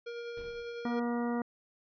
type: tone with tremolo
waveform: square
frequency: 471.8 Hz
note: A#4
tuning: 21 cents sharp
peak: -38 dBFS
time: 0.06-1 s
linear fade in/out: 10 ms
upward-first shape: triangle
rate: 10 Hz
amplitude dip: 30%
type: noise with exponential decay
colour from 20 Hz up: brown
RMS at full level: -44 dBFS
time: 0.37-0.88 s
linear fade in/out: 5 ms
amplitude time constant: 110 ms
type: harmonic tone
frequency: 238.5 Hz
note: A#3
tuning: 40 cents sharp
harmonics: 1 / 2 / 3 / 4 / 5 / 6 / 8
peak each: -31 / -37 / -41 / -43 / -45 / -47 / -49 dBFS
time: 0.85-1.42 s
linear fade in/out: 2 ms
effects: resampled to 11025 Hz